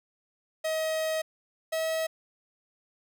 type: tone pair in turn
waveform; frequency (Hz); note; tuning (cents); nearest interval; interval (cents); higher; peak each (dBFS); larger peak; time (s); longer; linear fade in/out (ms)
45% pulse; 634 / 642.5; D#5 / E5; +32 / -45; unison; 23; second; -27; neither; 0.64-1.22 / 1.72-2.07; first; 10
effects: none